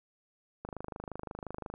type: click train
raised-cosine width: 1 ms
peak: -25 dBFS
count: 29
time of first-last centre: 0.65-1.739 s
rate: 25.7 Hz
effects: none